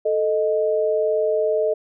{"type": "tone pair together", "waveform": "sine", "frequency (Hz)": [439.1, 621], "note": ["A4", "D#5"], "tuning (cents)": [-4, -3], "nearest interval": "tritone", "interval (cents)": 601, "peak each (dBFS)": -20, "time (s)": [0.05, 1.74], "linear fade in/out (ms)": 10, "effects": []}